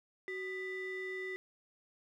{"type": "ring-modulated tone", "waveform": "triangle", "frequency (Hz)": 804, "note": "G5", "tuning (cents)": 44, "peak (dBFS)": -33, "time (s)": [0.28, 1.36], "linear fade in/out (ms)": 0, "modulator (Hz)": 1180, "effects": []}